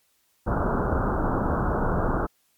pink low-pass noise, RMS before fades -24 dBFS, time 0.46-2.27 s, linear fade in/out 20 ms, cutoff 1500 Hz, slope 96 dB/octave, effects white hiss -67 dBFS RMS until 2.57 s + MP3 96 kbps

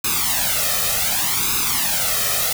white noise with flanger, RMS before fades -20 dBFS, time 0.04-2.53 s, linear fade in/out 5 ms, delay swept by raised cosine 0.78 to 1.63 ms, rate 0.67 Hz, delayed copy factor +0.85, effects none

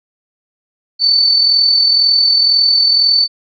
sine tone with amplitude modulation, 4516 Hz, C#8, 31 cents sharp, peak -6 dBFS, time 0.99-3.28 s, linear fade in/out 50 ms, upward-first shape sine, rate 42 Hz, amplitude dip 45%, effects none

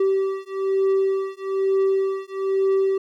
triangle beating tone pair, 386.3 / 387.4 Hz, G4 / G4, -25 / -20 cents, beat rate 1.1 Hz, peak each -20 dBFS, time 0-2.98 s, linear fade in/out 5 ms, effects none

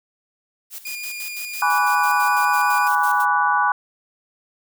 blue noise with tremolo, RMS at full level -33 dBFS, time 0.7-3.26 s, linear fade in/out 50 ms, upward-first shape square, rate 6 Hz, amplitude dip 75%
sawtooth tone with vibrato, 2436 Hz, D#7, 37 cents flat, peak -26 dBFS, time 0.85-2.88 s, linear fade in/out 5 ms, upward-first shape triangle, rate 5.6 Hz, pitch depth 16 cents each way
sine chord, G# half-diminished seventh, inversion none, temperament equal with one note detuned, 830.6 / 987.8 / 1147.2 / 1480 Hz, G#5 / B5 / D6 / F#6, 0 / 0 / -41 / 0 cents, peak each -21 dBFS, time 1.62-3.72 s, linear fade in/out 2 ms
effects none

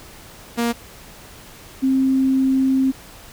sawtooth / sine tone pair in turn, 235 / 264.9 Hz, A#3 / C4, +14 / +22 cents, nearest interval major second, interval 208 cents, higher second, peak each -14 dBFS, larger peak neither, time 0.57-0.73 / 1.82-2.92 s, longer second, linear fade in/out 20 ms, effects pink hiss -42 dBFS RMS until 3.32 s

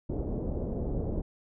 pink low-pass noise, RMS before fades -32 dBFS, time 0.09-1.22 s, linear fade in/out 10 ms, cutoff 550 Hz, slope 24 dB/octave, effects none

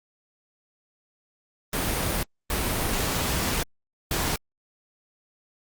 pink noise bursts at uneven times, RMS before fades -26 dBFS, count 3, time 1.73-2.23 / 2.5-3.63 / 4.11-4.36 s, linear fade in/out 2 ms, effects Opus 32 kbps

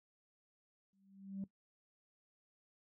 sine tone with exponential growth, 194.9 Hz, G3, 10 cents flat, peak -36 dBFS, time 0.93-1.44 s, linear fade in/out 2 ms, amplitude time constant 110 ms, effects noise-tail reverb RT60 0.1 s tail -17 dB re dry + tanh soft clip ceiling -36 dBFS

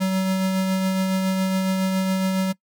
square tone with tremolo, 189.3 Hz, F#3, 40 cents sharp, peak -19 dBFS, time 0-2.53 s, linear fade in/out 20 ms, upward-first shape triangle, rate 7.2 Hz, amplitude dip 30%, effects noise-tail reverb RT60 0.1 s tail -21 dB re dry

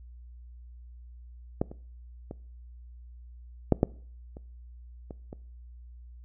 clicks, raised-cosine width 2 ms, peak -12 / -28 / -24 / -6 / -7 / -30 / -26 / -26 dBFS, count 8, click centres 1.615 / 1.715 / 2.311 / 3.723 / 3.831 / 4.369 / 5.108 / 5.329 s, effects noise-tail reverb RT60 0.5 s tail -22 dB re dry + added 60 Hz sine -45 dBFS peak until 6.24 s

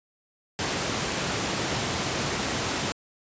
pink high-pass noise, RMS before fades -28 dBFS, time 0.59-2.92 s, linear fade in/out 0 ms, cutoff 110 Hz, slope 12 dB/octave, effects resampled to 16000 Hz

